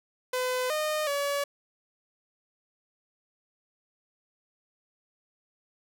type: tone with pitch steps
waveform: sawtooth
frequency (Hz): 506 / 613 / 568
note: B4 / D#5 / C#5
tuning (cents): +42 / -26 / +42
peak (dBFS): -23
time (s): 0.33-1.44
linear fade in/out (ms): 5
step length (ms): 370
effects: none